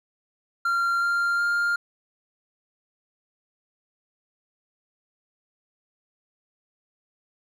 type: tone with pitch steps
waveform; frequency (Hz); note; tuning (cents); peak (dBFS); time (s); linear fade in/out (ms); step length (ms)
triangle; 1382 / 1392.4 / 1402.9; F6 / F6 / F6; -19 / -6 / +7; -19; 0.65-1.76; 5; 370
effects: none